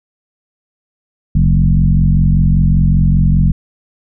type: tone with frequency modulation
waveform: sine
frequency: 104.7 Hz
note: G#2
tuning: 15 cents sharp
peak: -7 dBFS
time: 1.35-3.52 s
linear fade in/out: 5 ms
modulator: 45.1 Hz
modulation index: 1.9
effects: none